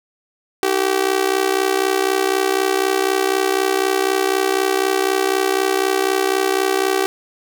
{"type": "tone with amplitude modulation", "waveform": "sawtooth", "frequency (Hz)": 384.7, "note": "G4", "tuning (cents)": -33, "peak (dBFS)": -8, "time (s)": [0.63, 7.06], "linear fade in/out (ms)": 0, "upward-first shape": "sine", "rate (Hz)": 64, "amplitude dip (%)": 85, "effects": []}